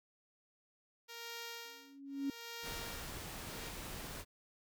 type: tone with tremolo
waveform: 5% pulse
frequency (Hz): 466.2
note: A#4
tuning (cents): 0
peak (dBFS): -32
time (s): 1.08-3.7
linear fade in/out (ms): 20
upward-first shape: sine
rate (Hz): 0.79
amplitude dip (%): 100
type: tone with exponential growth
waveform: sine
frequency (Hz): 277.2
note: C#4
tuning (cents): 0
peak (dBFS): -32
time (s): 1.65-2.3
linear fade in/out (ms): 2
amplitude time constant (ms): 140
type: noise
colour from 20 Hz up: pink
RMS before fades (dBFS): -46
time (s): 2.62-4.25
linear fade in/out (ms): 50
effects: none